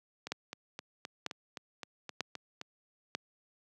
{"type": "two click trains", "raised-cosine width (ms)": 0.2, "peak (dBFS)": [-16, -23], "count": [4, 10], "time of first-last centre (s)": [[0.32, 3.15], [0.27, 2.614]], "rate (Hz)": [1.06, 3.84], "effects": ["high-pass 150 Hz 12 dB/octave"]}